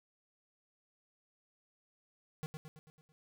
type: tone with echo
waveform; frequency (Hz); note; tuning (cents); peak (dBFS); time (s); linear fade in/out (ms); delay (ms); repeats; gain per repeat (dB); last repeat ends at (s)
square; 155.5; D#3; -1; -38; 2.43-2.46; 0; 110; 6; -5; 3.12
effects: none